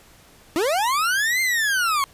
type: linear two-way sweep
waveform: 40% pulse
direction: up then down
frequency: 297.8 to 2113 to 1073 Hz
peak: -18 dBFS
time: 0.56-2.04 s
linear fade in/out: 0 ms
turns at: 1.41 s
effects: pink hiss -51 dBFS RMS until 2.13 s + resampled to 32000 Hz